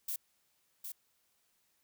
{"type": "noise with echo", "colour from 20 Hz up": "violet", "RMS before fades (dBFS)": -37, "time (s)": [0.08, 0.16], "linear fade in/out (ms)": 5, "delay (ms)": 760, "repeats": 1, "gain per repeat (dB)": -6, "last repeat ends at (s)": 0.92, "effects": ["white hiss -75 dBFS RMS until 1.83 s"]}